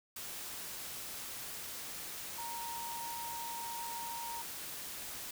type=tone in noise; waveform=sine; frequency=932.3 Hz; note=A#5; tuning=in tune; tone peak=-41 dBFS; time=2.38-4.42 s; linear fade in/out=5 ms; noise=white; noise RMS=-44 dBFS; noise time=0.16-5.31 s; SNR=0 dB; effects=none